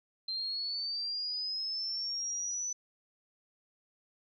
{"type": "linear sweep", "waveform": "sine", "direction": "up", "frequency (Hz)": [4120, 6010], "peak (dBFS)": -33, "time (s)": [0.28, 2.73], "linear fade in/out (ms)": 5, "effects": []}